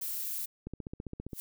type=noise; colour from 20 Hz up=violet; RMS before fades=-36 dBFS; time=0.01-0.46 s; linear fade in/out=10 ms
type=click train; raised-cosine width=3 ms; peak=-26 dBFS; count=11; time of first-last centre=0.67-1.332 s; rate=15.1 Hz
type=noise with exponential growth; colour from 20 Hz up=violet; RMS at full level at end=-36 dBFS; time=1.29-1.4 s; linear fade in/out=0 ms; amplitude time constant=23 ms
effects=none